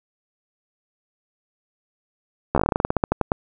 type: slowing click train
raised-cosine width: 1 ms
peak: -4 dBFS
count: 18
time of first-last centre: 2.55-3.319 s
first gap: 13 ms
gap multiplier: 1.14
effects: none